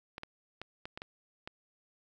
clicks, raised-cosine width 0.3 ms, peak -25 dBFS, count 7, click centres 0.181 / 0.234 / 0.616 / 0.855 / 0.975 / 1.019 / 1.475 s, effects 10-bit

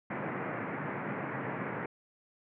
pink band-pass noise, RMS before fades -37 dBFS, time 0.1-1.86 s, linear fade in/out 5 ms, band 120 to 2200 Hz, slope 48 dB/octave, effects none

